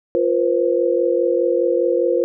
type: chord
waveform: sine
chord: F suspended fourth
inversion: none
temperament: equal with one note detuned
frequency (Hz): 349.2 / 478.4 / 523.3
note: F4 / Bb4 / C5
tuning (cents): 0 / +45 / 0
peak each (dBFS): -19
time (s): 0.15-2.24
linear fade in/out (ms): 0
effects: none